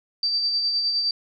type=tone with tremolo; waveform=sine; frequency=4656 Hz; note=D8; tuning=16 cents flat; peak=-19 dBFS; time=0.23-1.11 s; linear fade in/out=2 ms; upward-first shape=sine; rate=9.7 Hz; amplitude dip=35%; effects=none